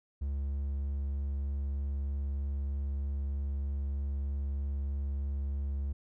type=tone with vibrato; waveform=triangle; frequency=69.8 Hz; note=C#2; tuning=13 cents sharp; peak=-29 dBFS; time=0.21-5.93 s; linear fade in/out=10 ms; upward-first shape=triangle; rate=3.2 Hz; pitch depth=8 cents each way; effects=none